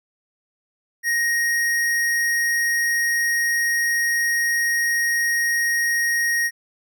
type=tone; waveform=square; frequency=1873 Hz; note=A#6; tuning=8 cents sharp; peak=-19 dBFS; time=1.03-6.51 s; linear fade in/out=50 ms; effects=none